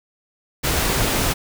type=noise; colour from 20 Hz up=pink; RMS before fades=-20 dBFS; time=0.63-1.34 s; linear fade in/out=20 ms; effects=none